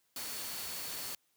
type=tone in noise; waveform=sine; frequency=4435 Hz; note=C#8; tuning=in tune; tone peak=-48 dBFS; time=0.16-1.15 s; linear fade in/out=2 ms; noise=white; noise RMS=-41 dBFS; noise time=0.16-1.15 s; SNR=-10 dB; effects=white hiss -75 dBFS RMS until 1.36 s + high-pass 60 Hz 12 dB/octave